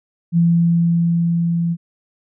sine tone with level ramp, 169.3 Hz, E3, 46 cents sharp, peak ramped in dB -10 to -16 dBFS, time 0.32-1.77 s, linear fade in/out 50 ms, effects none

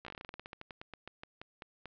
slowing click train, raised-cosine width 0.3 ms, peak -28 dBFS, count 23, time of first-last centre 0.05-1.857 s, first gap 15 ms, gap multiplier 1.14, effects low-pass 4000 Hz 12 dB/octave

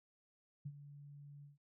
sine tone with ADSR envelope, 143.7 Hz, D3, 37 cents flat, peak -40 dBFS, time 0.65-1.58 s, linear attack 11 ms, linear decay 54 ms, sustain -12 dB, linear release 150 ms, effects none

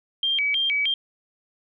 sine tone with vibrato, 2695 Hz, E7, 38 cents sharp, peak -20 dBFS, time 0.23-0.94 s, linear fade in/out 2 ms, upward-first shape square, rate 3.2 Hz, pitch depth 290 cents each way, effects none

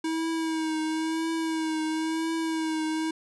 square tone with vibrato, 320.2 Hz, D#4, 50 cents sharp, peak -27 dBFS, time 0.04-3.11 s, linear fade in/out 5 ms, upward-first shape triangle, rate 0.98 Hz, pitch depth 39 cents each way, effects resampled to 24000 Hz

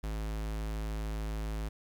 square tone, 53.5 Hz, A1, 48 cents flat, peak -34 dBFS, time 0.03-1.69 s, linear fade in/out 10 ms, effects 11-bit

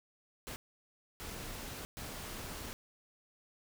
pink noise bursts at uneven times, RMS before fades -44 dBFS, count 3, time 0.47-0.56 / 1.2-1.85 / 1.97-2.73 s, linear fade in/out 0 ms, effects none

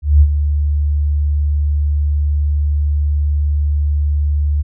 sine tone with ADSR envelope, 73.42 Hz, D2, in tune, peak -3 dBFS, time 0.02-4.63 s, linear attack 190 ms, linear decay 59 ms, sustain -9 dB, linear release 23 ms, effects none

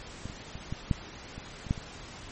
clicks, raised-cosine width 5 ms, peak -24 / -30 / -29 / -20 / -12 / -29 / -28 / -13 / -29 dBFS, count 9, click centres 0.256 / 0.299 / 0.555 / 0.725 / 0.912 / 1.38 / 1.667 / 1.709 / 1.778 s, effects pink hiss -45 dBFS RMS until 2.31 s + MP3 32 kbps

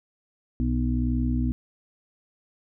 harmonic tone, 61.74 Hz, B1, in tune, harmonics 1 / 2 / 4 / 5, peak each -25 / -29 / -26 / -34 dBFS, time 0.6-1.52 s, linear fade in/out 0 ms, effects none

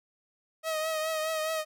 sawtooth tone with vibrato, 632 Hz, D#5, 27 cents sharp, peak -25 dBFS, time 0.63-1.65 s, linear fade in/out 50 ms, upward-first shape triangle, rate 4.8 Hz, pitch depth 42 cents each way, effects none

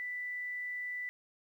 sine tone with quantisation, 1981 Hz, B6, 5 cents sharp, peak -36 dBFS, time 0-1.09 s, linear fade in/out 0 ms, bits 11, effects none

